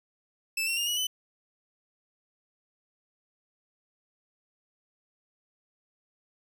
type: tone with pitch steps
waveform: sawtooth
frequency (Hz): 2637 / 2727 / 2820 / 2916 / 3015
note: E7 / F7 / F7 / F#7 / F#7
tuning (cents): 0 / -42 / +16 / -26 / +32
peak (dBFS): -24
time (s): 0.57-1.07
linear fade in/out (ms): 5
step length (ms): 100
effects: none